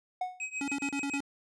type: tone with exponential decay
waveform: triangle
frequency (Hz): 734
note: F#5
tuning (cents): -14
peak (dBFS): -25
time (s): 0.21-0.46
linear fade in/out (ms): 5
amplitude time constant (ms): 54
type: tone with tremolo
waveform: square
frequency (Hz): 2533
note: D#7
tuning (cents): +30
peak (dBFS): -32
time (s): 0.4-1.18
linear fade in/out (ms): 2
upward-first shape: triangle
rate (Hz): 7.1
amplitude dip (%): 95
type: tone bursts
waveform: square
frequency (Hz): 280.3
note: C#4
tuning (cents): +19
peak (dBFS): -32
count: 6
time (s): 0.61-1.205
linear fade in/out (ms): 2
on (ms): 70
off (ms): 35
effects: resampled to 24000 Hz